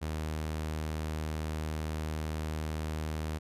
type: tone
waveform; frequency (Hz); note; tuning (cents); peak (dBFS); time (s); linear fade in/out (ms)
sawtooth; 77.78; D#2; 0; -29; 0.01-3.39; 20
effects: resampled to 32000 Hz